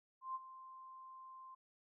sine tone with ADSR envelope, 1046.5 Hz, C6, in tune, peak -38 dBFS, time 0.21-1.55 s, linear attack 140 ms, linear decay 32 ms, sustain -14 dB, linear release 9 ms, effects none

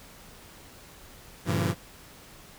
sawtooth chord, G diminished seventh, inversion none, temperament just, 98 / 117.6 / 141.12 / 169.34 Hz, G2 / Bb2 / Db3 / Fb3, 0 / +16 / +31 / +47 cents, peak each -25 / -27 / -28 / -25 dBFS, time 1.45-1.75 s, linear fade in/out 50 ms, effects pink hiss -50 dBFS RMS until 2.58 s

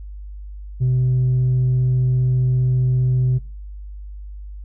triangle tone with tanh clipping, 127.5 Hz, C3, 44 cents flat, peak -15 dBFS, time 0.8-3.39 s, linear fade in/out 20 ms, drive 6 dB, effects noise-tail reverb RT60 0.3 s tail -21 dB re dry + added 50 Hz sine -31 dBFS peak until 4.64 s

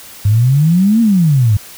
sine exponential two-way sweep, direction up then down, 99 to 235.4 to 99 Hz, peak -7 dBFS, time 0.25-1.57 s, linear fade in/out 5 ms, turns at 1.01 s, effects white hiss -35 dBFS RMS until 1.77 s

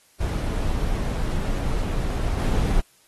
brown noise with level steps, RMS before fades -24 / -21 dBFS, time 0.2-2.81 s, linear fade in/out 10 ms, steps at 2.39 s, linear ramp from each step 5 ms, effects white hiss -58 dBFS RMS until 3.07 s + AAC 32 kbps

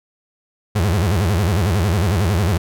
35% pulse tone with vibrato, 93 Hz, F#2, 9 cents sharp, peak -13 dBFS, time 0.75-2.58 s, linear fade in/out 10 ms, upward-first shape sine, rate 11 Hz, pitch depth 260 cents each way, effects none

